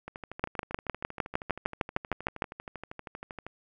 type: two click trains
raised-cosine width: 0.5 ms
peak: -24 / -11 dBFS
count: 44 / 14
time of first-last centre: 0.08-3.466 / 0.44-2.422 s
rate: 12.7 / 6.56 Hz
effects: none